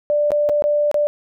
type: tone with dropouts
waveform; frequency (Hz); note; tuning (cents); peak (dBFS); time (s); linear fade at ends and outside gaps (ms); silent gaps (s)
sine; 590; D5; +8; -14; 0.1-1.07; 0; 0.306-0.318 / 0.49-0.495 / 0.622-0.64 / 0.914-0.943
effects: none